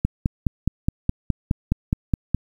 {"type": "click train", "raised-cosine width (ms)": 5, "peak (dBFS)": -6, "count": 12, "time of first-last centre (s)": [0.05, 2.346], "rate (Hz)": 4.79, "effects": ["8-bit"]}